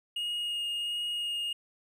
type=tone with vibrato; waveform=triangle; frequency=2860 Hz; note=F7; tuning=41 cents sharp; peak=-29 dBFS; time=0.16-1.53 s; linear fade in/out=5 ms; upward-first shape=sine; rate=1.4 Hz; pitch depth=9 cents each way; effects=none